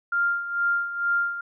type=tone with tremolo; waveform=sine; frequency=1396.9 Hz; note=F6; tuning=in tune; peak=-19 dBFS; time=0.12-1.41 s; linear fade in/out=5 ms; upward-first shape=sine; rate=2.2 Hz; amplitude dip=70%; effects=none